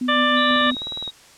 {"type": "tone with tremolo", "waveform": "sine", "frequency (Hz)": 250, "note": "B3", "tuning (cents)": 21, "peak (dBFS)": -20, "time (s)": [0.01, 0.75], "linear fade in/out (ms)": 5, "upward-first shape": "sine", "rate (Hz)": 6.3, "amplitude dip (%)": 40}
{"type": "harmonic tone", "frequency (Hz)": 591, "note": "D5", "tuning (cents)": 11, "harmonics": [1, 2, 3, 4, 5, 6], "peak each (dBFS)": [-24, -20, -21, -32, -26, -25], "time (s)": [0.08, 0.71], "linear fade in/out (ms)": 10}
{"type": "tone with vibrato", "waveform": "sine", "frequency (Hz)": 3827, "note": "A#7", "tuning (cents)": 45, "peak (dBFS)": -27, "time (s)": [0.36, 1.11], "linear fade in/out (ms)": 20, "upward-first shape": "square", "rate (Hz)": 2.2, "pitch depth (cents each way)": 15}
{"type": "click train", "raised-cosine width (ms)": 1, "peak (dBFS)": -22, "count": 12, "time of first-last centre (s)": [0.51, 1.077], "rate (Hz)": 19.4}
{"effects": ["white hiss -48 dBFS RMS until 1.37 s", "low-pass 8000 Hz 12 dB/octave"]}